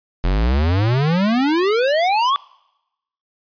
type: exponential sweep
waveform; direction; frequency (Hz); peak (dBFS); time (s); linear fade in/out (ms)
square; up; 42.25 to 1161; -15; 0.24-2.36; 0
effects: noise-tail reverb RT60 0.9 s tail -24 dB re dry + resampled to 11025 Hz